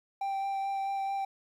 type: tone with vibrato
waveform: triangle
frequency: 784 Hz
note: G5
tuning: in tune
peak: -28 dBFS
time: 0.21-1.25 s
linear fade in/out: 5 ms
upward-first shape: sine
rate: 4.6 Hz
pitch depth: 10 cents each way
effects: 11-bit